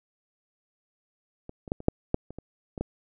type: clicks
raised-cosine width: 2 ms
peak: -26 / -27 / -13 / -27 / -6 / -9 / -27 / -25 / -22 / -15 dBFS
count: 10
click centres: 1.494 / 1.678 / 1.719 / 1.804 / 1.884 / 2.144 / 2.306 / 2.386 / 2.778 / 2.81 s
effects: none